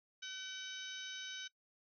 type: harmonic tone with a mistuned harmonic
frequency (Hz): 759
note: F#5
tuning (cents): +44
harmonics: 2 / 3 / 4 / 5 / 6 / 7 / 8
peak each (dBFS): -49 / -55 / -48 / -50 / -62 / -57 / -54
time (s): 0.22-1.48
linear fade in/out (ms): 10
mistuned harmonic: 3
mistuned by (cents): +16
effects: noise-tail reverb RT60 0.1 s tail -19 dB re dry